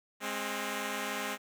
5% pulse tone pair together, 207.7 / 265.3 Hz, G#3 / C4, 0 / +24 cents, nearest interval major third, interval 424 cents, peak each -25 / -25 dBFS, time 0.2-1.38 s, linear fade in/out 50 ms, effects none

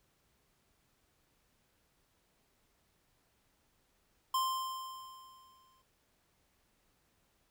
square tone with exponential decay, 1046.5 Hz, C6, in tune, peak -29 dBFS, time 4.34-5.82 s, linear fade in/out 5 ms, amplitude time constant 320 ms, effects pink hiss -74 dBFS RMS until 7.5 s

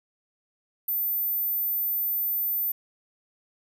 sine tone, 14080 Hz, A9, in tune, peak -24 dBFS, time 0.88-2.72 s, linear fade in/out 5 ms, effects none

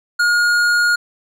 sine tone with tanh clipping, 1430 Hz, F6, 41 cents sharp, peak -14 dBFS, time 0.19-0.96 s, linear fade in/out 10 ms, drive 13 dB, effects none

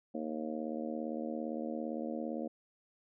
harmonic tone, 77.6 Hz, D#2, 4 cents flat, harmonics 3 / 4 / 5 / 6 / 7 / 8 / 9, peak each -39 / -41 / -50 / -46 / -42 / -50 / -48 dBFS, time 0.14-2.48 s, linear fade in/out 10 ms, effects none

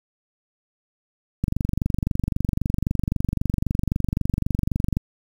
click train, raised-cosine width 5 ms, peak -9 dBFS, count 85, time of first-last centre 1.44-4.969 s, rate 23.8 Hz, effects 7-bit

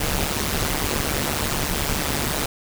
pink noise with amplitude modulation, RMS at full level -20 dBFS, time 0-2.46 s, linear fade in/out 5 ms, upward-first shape sine, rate 145 Hz, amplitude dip 85%, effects none

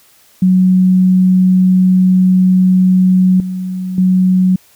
sine tone with level steps, 185 Hz, F#3, in tune, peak -6 / -17 / -7 dBFS, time 0.42-4.56 s, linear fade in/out 5 ms, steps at 3.4 / 3.98 s, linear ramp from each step 2 ms, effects white hiss -48 dBFS RMS until 4.75 s

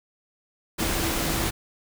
sine tone in noise, 329.6 Hz, E4, in tune, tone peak -33 dBFS, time 0.78-1.51 s, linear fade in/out 20 ms, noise pink, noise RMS -26 dBFS, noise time 0.78-1.51 s, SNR -10 dB, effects none

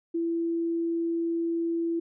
sine tone, 334.6 Hz, E4, 26 cents sharp, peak -25 dBFS, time 0.14-2 s, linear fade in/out 10 ms, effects none

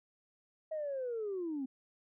sine linear sweep, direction down, 639 to 254.8 Hz, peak -34 dBFS, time 0.71-1.66 s, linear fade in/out 10 ms, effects tanh soft clip ceiling -31 dBFS

